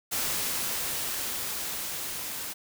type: noise with level ramp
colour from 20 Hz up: white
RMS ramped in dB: -29 to -36 dBFS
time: 0.11-2.54 s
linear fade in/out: 20 ms
effects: none